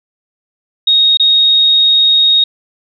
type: tone with dropouts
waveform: sine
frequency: 3742 Hz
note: A#7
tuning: 6 cents sharp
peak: -6 dBFS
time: 0.87-2.44 s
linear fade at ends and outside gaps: 5 ms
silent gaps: 1.172-1.197 s
effects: none